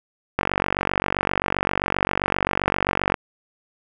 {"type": "click train", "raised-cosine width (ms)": 0.5, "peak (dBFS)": -4, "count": 132, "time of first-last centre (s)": [0.39, 3.142], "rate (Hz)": 47.6, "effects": []}